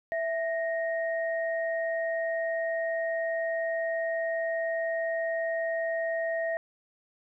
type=tone pair together; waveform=sine; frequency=659.3 / 1864.8 Hz; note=E5 / A#6; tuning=0 / 0 cents; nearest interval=octave + tritone; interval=1800 cents; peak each=-28 / -34 dBFS; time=0.12-6.57 s; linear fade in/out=0 ms; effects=none